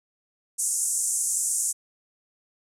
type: band-pass noise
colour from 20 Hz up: white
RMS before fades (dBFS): -26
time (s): 0.58-1.73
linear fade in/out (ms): 20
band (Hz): 6600 to 10000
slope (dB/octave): 48
effects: none